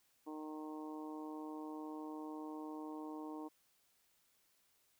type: harmonic tone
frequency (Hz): 154.1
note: D#3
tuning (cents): -16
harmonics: 2 / 3 / 4 / 5 / 6 / 7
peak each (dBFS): -45 / -53 / -58 / -56 / -54 / -57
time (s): 0.26-3.49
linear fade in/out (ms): 20
effects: white hiss -75 dBFS RMS until 4.99 s